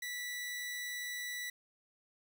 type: tone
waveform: sawtooth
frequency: 1963 Hz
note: B6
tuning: 11 cents flat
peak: -35 dBFS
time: 0.02-1.5 s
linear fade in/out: 5 ms
effects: 11-bit